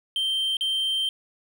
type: tone with dropouts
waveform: triangle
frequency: 3136 Hz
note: G7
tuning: in tune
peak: -21 dBFS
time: 0.16-1.09 s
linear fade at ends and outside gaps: 1 ms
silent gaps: 0.569-0.609 s
effects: none

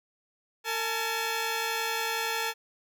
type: tone pair together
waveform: 10% pulse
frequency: 454 / 857 Hz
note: A#4 / A5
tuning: -46 / -46 cents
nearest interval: major seventh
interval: 1100 cents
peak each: -23 dBFS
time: 0.64-2.54 s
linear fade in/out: 50 ms
effects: none

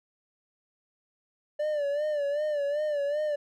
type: tone with vibrato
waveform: triangle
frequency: 587.3 Hz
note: D5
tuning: in tune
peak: -24 dBFS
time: 1.59-3.36 s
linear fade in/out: 10 ms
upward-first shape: sine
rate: 2.6 Hz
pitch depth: 72 cents each way
effects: none

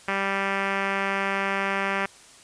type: tone with low-pass filter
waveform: 5% pulse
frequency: 196 Hz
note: G3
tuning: in tune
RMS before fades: -26 dBFS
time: 0.08-2.06 s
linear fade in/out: 2 ms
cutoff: 2400 Hz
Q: 1.4
effects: white hiss -50 dBFS RMS until 2.43 s + resampled to 22050 Hz

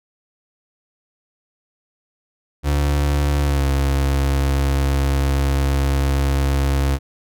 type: tone with pitch glide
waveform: 35% pulse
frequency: 72 to 68.75 Hz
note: D2 to C#2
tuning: -34 to -14 cents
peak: -14 dBFS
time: 2.63-6.99 s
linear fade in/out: 50 ms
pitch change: -80 cents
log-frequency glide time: 3.42-3.65 s
effects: none

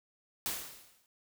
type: noise with exponential decay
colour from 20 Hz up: white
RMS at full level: -33 dBFS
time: 0.46-1.06 s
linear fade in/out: 0 ms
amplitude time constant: 130 ms
effects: none

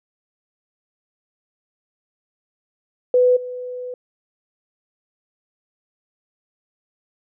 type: tone with level steps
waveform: sine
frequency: 498.4 Hz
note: B4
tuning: 16 cents sharp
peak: -11 / -27 dBFS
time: 3.14-3.94 s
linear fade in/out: 2 ms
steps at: 3.36 s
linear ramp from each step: 10 ms
effects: none

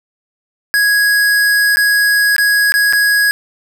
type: tone with dropouts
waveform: square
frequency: 1661.2 Hz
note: G#6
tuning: in tune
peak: -10 dBFS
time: 0.74-3.31 s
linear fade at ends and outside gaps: 0 ms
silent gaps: 1.76-1.77 / 2.364-2.382 / 2.721-2.74 / 2.926-2.933 s
effects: none

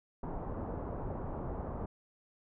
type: low-pass noise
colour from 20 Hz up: pink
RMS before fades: -39 dBFS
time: 0.23-1.86 s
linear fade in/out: 5 ms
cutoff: 990 Hz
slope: 24 dB/octave
effects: none

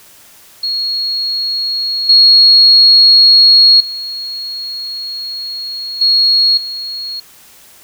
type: tone with level steps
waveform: sine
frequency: 4307 Hz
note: C8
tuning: 49 cents sharp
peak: -14 / -3 / -20 / -7 / -20 dBFS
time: 0.63-7.2 s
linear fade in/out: 5 ms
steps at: 2.09 / 3.8 / 6.01 / 6.57 s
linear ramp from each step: 5 ms
effects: white hiss -42 dBFS RMS until 7.83 s

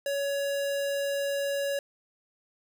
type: tone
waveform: square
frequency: 561 Hz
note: C#5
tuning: 21 cents sharp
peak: -28 dBFS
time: 0.06-1.79 s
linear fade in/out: 2 ms
effects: none

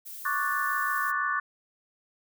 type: noise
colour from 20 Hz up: violet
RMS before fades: -41 dBFS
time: 0.05-1.12 s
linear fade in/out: 20 ms
type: chord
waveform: sine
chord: D major seventh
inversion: third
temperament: equal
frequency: 1108.7 / 1174.7 / 1480 / 1760 Hz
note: C#6 / D6 / F#6 / A6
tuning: 0 / 0 / 0 / 0 cents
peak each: -31 dBFS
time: 0.25-1.4 s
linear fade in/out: 5 ms
effects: none

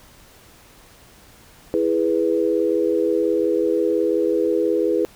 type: chord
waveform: sine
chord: E major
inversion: none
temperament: equal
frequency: 329.6 / 415.3 / 493.9 Hz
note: E4 / G#4 / B4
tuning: 0 / 0 / 0 cents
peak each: -21 dBFS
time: 1.74-5.05 s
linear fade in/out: 0 ms
effects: pink hiss -49 dBFS RMS until 5.15 s

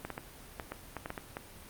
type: clicks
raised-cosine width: 0.5 ms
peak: -22 dBFS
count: 10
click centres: 0.05 / 0.103 / 0.179 / 0.598 / 0.72 / 0.967 / 1.059 / 1.104 / 1.178 / 1.369 s
effects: pink hiss -51 dBFS RMS until 1.69 s + Opus 32 kbps

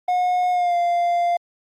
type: tone with pitch glide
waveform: triangle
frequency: 723 to 695.6 Hz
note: F#5 to F5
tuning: -40 to -7 cents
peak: -15 dBFS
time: 0.08-1.37 s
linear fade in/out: 5 ms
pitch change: -67 cents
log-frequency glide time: 0.51-0.76 s
effects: Opus 32 kbps

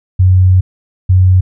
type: tone pair in turn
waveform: sine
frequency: 92.5 / 92.5 Hz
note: F#2 / F#2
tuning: 0 / 0 cents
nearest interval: unison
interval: 0 cents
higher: neither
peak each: -4 dBFS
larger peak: neither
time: 0.19-0.61 / 1.09-1.41 s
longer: first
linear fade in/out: 10 ms
effects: none

